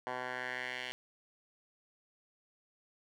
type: tone with band-pass filter sweep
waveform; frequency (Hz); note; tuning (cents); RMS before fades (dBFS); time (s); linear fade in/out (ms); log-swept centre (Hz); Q
10% pulse; 125.9; B2; +34; -40; 0.07-0.92; 0; 1100 to 2700; 2.4
effects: none